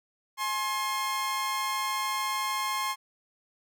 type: tone pair together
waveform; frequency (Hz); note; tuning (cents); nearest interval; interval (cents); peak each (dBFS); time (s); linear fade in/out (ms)
sawtooth; 845 / 1064.6; G#5 / C6; +30 / +30; major third; 400; -32 / -25; 0.37-2.96; 50
effects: none